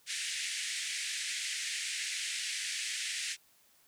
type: band-pass noise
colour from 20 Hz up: pink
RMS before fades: -37 dBFS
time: 0.06-3.37 s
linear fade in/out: 50 ms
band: 1800 to 9500 Hz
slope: 48 dB/octave
effects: white hiss -66 dBFS RMS until 3.87 s